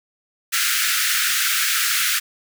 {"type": "high-pass noise", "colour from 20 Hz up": "pink", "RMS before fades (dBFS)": -20, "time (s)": [0.52, 2.2], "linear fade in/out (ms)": 20, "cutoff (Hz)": 1300, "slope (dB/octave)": 96, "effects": []}